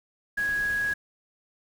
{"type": "tone in noise", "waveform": "sine", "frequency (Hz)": 1661.2, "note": "G#6", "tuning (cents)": 0, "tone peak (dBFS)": -24, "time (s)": [0.37, 0.94], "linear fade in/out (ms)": 10, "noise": "pink", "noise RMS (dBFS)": -42, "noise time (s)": [0.37, 0.94], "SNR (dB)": 15, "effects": []}